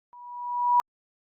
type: tone with level ramp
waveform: sine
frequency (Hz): 972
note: B5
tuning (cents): -28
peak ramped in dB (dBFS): -45 to -15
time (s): 0.13-0.8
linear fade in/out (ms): 0
effects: Opus 48 kbps